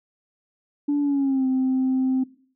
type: tone with pitch glide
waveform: sine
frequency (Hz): 289.2 to 260.6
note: D4 to C4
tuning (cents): -27 to -7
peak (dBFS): -17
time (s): 0.88-2.24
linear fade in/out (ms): 10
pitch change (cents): -180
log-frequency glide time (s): 1.01-1.46
effects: noise-tail reverb RT60 0.5 s tail -20 dB re dry + tanh soft clip ceiling -16 dBFS